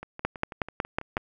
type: two click trains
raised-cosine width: 0.5 ms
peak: -23 / -10 dBFS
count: 8 / 6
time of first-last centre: 0.03-1.178 / 0.25-1.169 s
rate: 6.1 / 5.44 Hz
effects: none